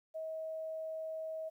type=tone; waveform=sine; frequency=638 Hz; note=D#5; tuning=43 cents sharp; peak=-38 dBFS; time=0.14-1.5 s; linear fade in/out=20 ms; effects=12-bit